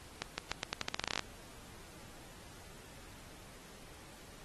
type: accelerating click train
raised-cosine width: 0.2 ms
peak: -16 dBFS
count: 16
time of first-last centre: 0.22-1.193 s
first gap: 160 ms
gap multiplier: 0.85
effects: pink hiss -55 dBFS RMS until 4.44 s + AAC 32 kbps